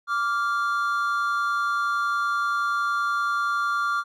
triangle tone pair together, 1165.4 / 1396 Hz, D6 / F6, -14 / -1 cents, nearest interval minor third, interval 313 cents, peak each -23 dBFS, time 0.07-4.04 s, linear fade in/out 50 ms, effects none

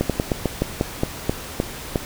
slowing click train, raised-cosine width 2 ms, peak -5 dBFS, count 11, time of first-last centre 0.01-1.958 s, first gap 87 ms, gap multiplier 1.17, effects pink hiss -34 dBFS RMS until 2.05 s

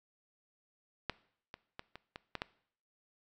clicks, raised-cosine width 0.3 ms, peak -17 / -28 / -26 / -30 / -27 / -21 / -19 dBFS, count 7, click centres 1.097 / 1.541 / 1.794 / 1.956 / 2.159 / 2.353 / 2.419 s, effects noise-tail reverb RT60 0.6 s tail -20 dB re dry

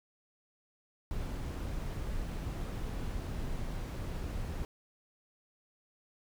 brown noise, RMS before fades -37 dBFS, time 1.11-4.65 s, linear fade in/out 0 ms, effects none

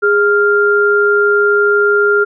sine tone pair together, 411 / 1396.9 Hz, G#4 / F6, -18 / 0 cents, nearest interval octave + major sixth, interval 2118 cents, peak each -11 dBFS, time 0.02-2.25 s, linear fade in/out 20 ms, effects none

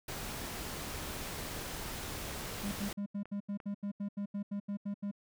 pink noise, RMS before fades -41 dBFS, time 0.08-2.93 s, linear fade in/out 5 ms
clicks, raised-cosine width 0.5 ms, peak -34 dBFS, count 4, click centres 2.618 / 2.754 / 3.256 / 3.602 s
triangle tone bursts, 202.2 Hz, G#3, 46 cents flat, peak -32 dBFS, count 15, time 2.63-5.114 s, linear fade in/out 10 ms, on 90 ms, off 81 ms
effects none

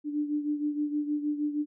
sine beating tone pair, 294.9 / 301.3 Hz, D4 / D4, +7 / +44 cents, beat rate 6.4 Hz, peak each -28 / -34 dBFS, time 0.04-1.66 s, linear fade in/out 50 ms, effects none

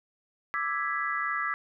sine chord, E dominant seventh, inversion third, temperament equal, 1174.7 / 1318.5 / 1661.2 / 1975.5 Hz, D6 / E6 / G#6 / B6, 0 / 0 / 0 / 0 cents, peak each -33 dBFS, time 0.54-1.54 s, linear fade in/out 0 ms, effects none

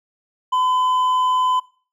sine tone with hard clipping, 1013 Hz, B5, 44 cents sharp, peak -17 dBFS, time 0.52-1.6 s, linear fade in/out 10 ms, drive 4 dB, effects noise-tail reverb RT60 0.4 s tail -20 dB re dry

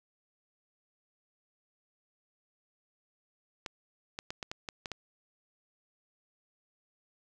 clicks, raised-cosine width 0.2 ms, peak -20 dBFS, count 8, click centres 3.662 / 4.189 / 4.305 / 4.428 / 4.515 / 4.688 / 4.858 / 4.917 s, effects none

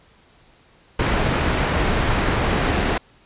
pink low-pass noise, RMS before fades -20 dBFS, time 0.99-2.98 s, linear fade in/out 5 ms, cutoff 2600 Hz, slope 12 dB/octave, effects pink hiss -54 dBFS RMS until 3.25 s + resampled to 8000 Hz

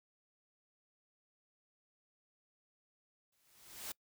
white noise with exponential growth, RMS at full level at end -41 dBFS, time 3.32-3.92 s, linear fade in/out 5 ms, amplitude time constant 130 ms, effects noise-tail reverb RT60 0.1 s tail -24 dB re dry

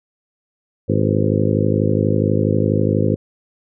harmonic tone with a mistuned harmonic, 52.2 Hz, G#1, 10 cents sharp, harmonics 2 / 3 / 4 / 5 / 6 / 7 / 8 / 9 / 10, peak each -19 / -21 / -22 / -23 / -24 / -24 / -25 / -26 / -26 dBFS, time 0.88-3.16 s, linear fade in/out 20 ms, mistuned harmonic 9, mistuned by +51 cents, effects none

